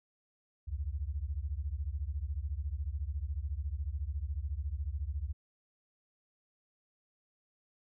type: beating tone pair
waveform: sine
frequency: 66.1 / 80.1 Hz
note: C2 / E2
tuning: +18 / -49 cents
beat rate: 14 Hz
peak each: -36 / -37 dBFS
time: 0.67-5.33 s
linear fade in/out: 20 ms
effects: none